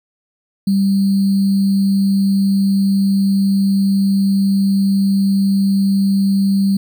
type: tone with sample-and-hold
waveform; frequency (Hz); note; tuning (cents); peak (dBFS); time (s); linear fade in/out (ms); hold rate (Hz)
sine; 196; G3; 0; -11; 0.67-6.77; 5; 4410
effects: none